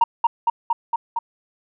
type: tone with echo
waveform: sine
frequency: 932.3 Hz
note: A#5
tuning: in tune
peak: -9 dBFS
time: 0.01-0.04 s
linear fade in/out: 5 ms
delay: 230 ms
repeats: 5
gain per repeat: -2 dB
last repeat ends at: 1.19 s
effects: tanh soft clip ceiling -9 dBFS